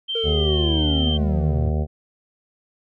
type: tone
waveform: sine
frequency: 3136 Hz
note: G7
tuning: in tune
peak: -23 dBFS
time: 0.08-1.18 s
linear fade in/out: 20 ms
type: linear sweep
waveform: triangle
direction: down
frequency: 466.2 to 98 Hz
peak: -21 dBFS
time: 0.15-1.7 s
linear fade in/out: 5 ms
type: harmonic tone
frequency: 76 Hz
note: D#2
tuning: 40 cents flat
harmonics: 1 / 2 / 3 / 5 / 6 / 7 / 8 / 9 / 10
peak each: -20 / -26 / -30 / -34 / -36 / -37 / -38 / -39 / -40 dBFS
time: 0.23-1.87 s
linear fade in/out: 50 ms
effects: none